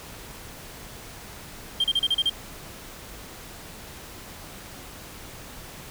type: tone bursts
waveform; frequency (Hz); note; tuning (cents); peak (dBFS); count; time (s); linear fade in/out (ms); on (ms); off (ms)
sine; 3178; G7; +23; -17; 7; 1.8-2.297; 5; 41; 35
effects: tanh soft clip ceiling -17 dBFS + pink hiss -42 dBFS RMS until 5.9 s